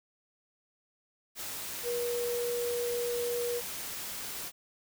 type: tone in noise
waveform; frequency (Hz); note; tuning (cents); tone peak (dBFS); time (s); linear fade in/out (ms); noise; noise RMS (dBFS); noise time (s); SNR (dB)
sine; 480; B4; -49; -30; 1.83-3.62; 50; white; -39; 1.35-4.52; +6
effects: none